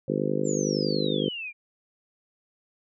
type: harmonic tone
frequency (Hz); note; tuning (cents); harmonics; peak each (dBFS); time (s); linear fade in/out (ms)
50.8; G#1; -38; 3 / 4 / 5 / 6 / 7 / 8 / 9 / 10; -32 / -32 / -32 / -32 / -32 / -32 / -32 / -32; 0.08-1.29; 5
type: exponential sweep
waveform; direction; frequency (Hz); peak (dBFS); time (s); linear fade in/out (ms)
sine; down; 7490 to 2340; -32; 0.44-1.53; 50
effects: none